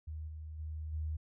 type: tone with level steps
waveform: sine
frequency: 77.78 Hz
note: D#2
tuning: in tune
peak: -39 / -42 / -38 / -34 dBFS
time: 0.07-1.17 s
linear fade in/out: 10 ms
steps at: 0.27 / 0.58 / 0.92 s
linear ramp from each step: 20 ms
effects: none